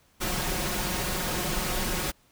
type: noise with comb filter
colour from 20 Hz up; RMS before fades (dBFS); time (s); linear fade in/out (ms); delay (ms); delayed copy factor
pink; -29; 0.2-2.12; 20; 5.5; +0.6
effects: pink hiss -63 dBFS RMS until 2.31 s